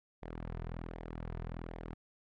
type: tone with flanger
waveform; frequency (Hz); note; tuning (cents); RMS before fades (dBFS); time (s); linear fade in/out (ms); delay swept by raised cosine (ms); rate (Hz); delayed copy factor
sawtooth; 41.2; E1; 0; -43; 0.22-1.94; 10; 0.71 to 3.71; 1.3; -0.55
effects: low-pass 2000 Hz 12 dB/octave